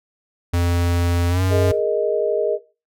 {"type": "tone with pitch glide", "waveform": "square", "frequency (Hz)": [86.7, 93.46], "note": ["F2", "F#2"], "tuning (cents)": [-12, 18], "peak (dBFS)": -17, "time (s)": [0.53, 1.72], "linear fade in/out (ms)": 10, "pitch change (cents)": 130, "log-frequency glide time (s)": [1.29, 1.42]}
{"type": "chord", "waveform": "sine", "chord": "Ab suspended second", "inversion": "none", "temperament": "just", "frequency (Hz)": [415.3, 467.2, 623], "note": ["Ab4", "Bb4", "Eb5"], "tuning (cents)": [0, 4, 2], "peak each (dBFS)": -21, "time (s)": [1.49, 2.59], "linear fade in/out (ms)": 50}
{"effects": ["noise-tail reverb RT60 0.3 s tail -18 dB re dry"]}